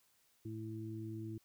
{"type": "harmonic tone", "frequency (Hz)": 110, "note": "A2", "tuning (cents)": 0, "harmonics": [1, 2, 3], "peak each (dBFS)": [-44, -50, -45], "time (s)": [0.45, 1.38], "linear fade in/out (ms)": 5, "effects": ["white hiss -73 dBFS RMS until 1.44 s"]}